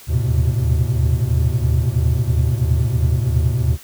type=tone cluster; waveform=triangle; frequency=76.1 / 79.1 / 108.2 / 120.3 / 129.7 Hz; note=D#2 / D#2 / A2 / B2 / C3; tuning=-38 / +29 / -29 / -45 / -15 cents; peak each=-19 dBFS; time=0.07-3.78 s; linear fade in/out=50 ms; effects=white hiss -42 dBFS RMS until 3.83 s